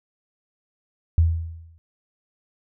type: tone with exponential decay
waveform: sine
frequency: 82.41 Hz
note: E2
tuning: in tune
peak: -11 dBFS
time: 1.18-1.78 s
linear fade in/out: 0 ms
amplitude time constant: 130 ms
effects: none

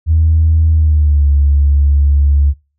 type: tone with pitch glide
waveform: sine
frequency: 79.9 to 71.18 Hz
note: D#2 to C#2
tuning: +47 to +46 cents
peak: -6 dBFS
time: 0.06-2.54 s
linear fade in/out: 50 ms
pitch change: -201 cents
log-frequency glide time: 0.7-1.27 s
effects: noise-tail reverb RT60 0.4 s tail -25 dB re dry + tanh soft clip ceiling -2 dBFS

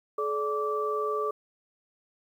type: tone cluster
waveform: sine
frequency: 427.4 / 582 / 1164 Hz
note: G#4 / D5 / D6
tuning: +50 / -16 / -16 cents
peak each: -29 / -36 / -30 dBFS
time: 0.18-1.31 s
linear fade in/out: 5 ms
effects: 10-bit

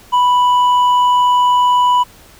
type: tone with hard clipping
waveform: sine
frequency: 987.8 Hz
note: B5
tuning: in tune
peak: -10 dBFS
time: 0.12-2.04 s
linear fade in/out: 20 ms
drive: 4 dB
effects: pink hiss -43 dBFS RMS until 2.39 s

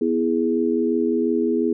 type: chord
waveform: sine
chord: E major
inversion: second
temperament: equal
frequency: 246.9 / 329.6 / 415.3 Hz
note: B3 / E4 / G#4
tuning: 0 / 0 / 0 cents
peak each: -22 dBFS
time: 0.01-1.73 s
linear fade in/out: 5 ms
effects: none

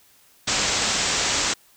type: low-pass noise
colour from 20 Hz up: white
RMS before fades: -23 dBFS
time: 0.47-1.54 s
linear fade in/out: 10 ms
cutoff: 7900 Hz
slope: 96 dB/octave
effects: white hiss -56 dBFS RMS until 1.76 s

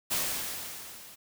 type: noise with level ramp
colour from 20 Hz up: white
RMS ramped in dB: -28 to -50 dBFS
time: 0.1-1.16 s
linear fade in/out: 20 ms
effects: none

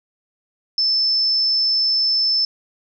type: tone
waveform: sine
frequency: 5274 Hz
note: E8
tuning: in tune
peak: -15 dBFS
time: 0.78-2.45 s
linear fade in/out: 2 ms
effects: none

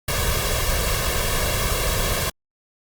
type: noise with comb filter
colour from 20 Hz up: pink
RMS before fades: -22 dBFS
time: 0.08-2.3 s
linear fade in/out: 5 ms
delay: 1.8 ms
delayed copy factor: +0.75
effects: Opus 48 kbps

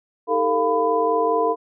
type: tone cluster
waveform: sine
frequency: 316.4 / 407.4 / 452.2 / 697 / 1000 Hz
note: D#4 / G#4 / A4 / F5 / B5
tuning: +29 / -33 / +47 / -4 / +21 cents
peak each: -29 / -28 / -20 / -24 / -22 dBFS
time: 0.27-1.56 s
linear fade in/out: 50 ms
effects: none

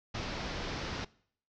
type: low-pass noise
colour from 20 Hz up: pink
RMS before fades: -38 dBFS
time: 0.14-1.05 s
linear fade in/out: 10 ms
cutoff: 5700 Hz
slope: 48 dB/octave
effects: noise-tail reverb RT60 0.6 s tail -22 dB re dry

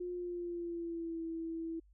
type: tone with pitch glide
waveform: sine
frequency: 356.2 to 328.5 Hz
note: F4 to E4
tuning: +34 to -6 cents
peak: -37 dBFS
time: 0-1.8 s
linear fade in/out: 10 ms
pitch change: -140 cents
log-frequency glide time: 0.12-1.22 s
effects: added 50 Hz sine -61 dBFS peak until 1.93 s

